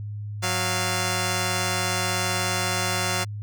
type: tone pair together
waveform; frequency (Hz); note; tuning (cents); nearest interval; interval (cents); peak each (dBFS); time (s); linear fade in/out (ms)
5% pulse; 183.7 / 693.6; F#3 / F5; -12 / -12; octave + major seventh; 2300; -15; 0.42-3.25; 20
effects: added 104 Hz sine -30 dBFS peak until 3.42 s